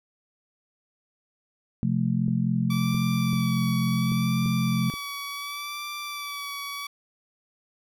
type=chord; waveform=sine; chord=F major; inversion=second; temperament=equal with one note detuned; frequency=130.81 / 174.61 / 218.2 Hz; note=C3 / F3 / A3; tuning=0 / 0 / -14 cents; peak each=-26 dBFS; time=1.83-4.9 s; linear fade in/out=0 ms
type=clicks; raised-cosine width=3 ms; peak=-25 dBFS; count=6; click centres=2.281 / 2.946 / 3.332 / 4.119 / 4.46 / 4.939 s
type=tone with vibrato; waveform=15% pulse; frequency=1154 Hz; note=D6; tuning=31 cents flat; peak=-26 dBFS; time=2.7-6.87 s; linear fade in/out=5 ms; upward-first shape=sine; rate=0.7 Hz; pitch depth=33 cents each way
effects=none